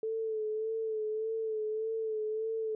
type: tone with vibrato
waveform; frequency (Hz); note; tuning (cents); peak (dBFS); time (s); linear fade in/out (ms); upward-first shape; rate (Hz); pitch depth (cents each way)
sine; 438.3; A4; -7; -31; 0.03-2.75; 2; sine; 1.7; 36
effects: none